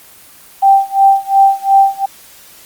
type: tone with tremolo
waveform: sine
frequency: 784 Hz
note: G5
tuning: in tune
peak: -3 dBFS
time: 0.62-2.06 s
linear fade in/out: 10 ms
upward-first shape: sine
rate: 2.8 Hz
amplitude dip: 95%
effects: white hiss -40 dBFS RMS until 2.65 s + Opus 24 kbps